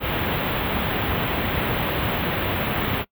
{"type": "band-stop noise", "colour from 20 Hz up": "pink", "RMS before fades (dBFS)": -23, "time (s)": [0, 3.05], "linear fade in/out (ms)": 50, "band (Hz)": [3500, 14000], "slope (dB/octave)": 48, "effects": ["noise-tail reverb RT60 0.1 s tail -22 dB re dry", "high-pass 60 Hz 12 dB/octave"]}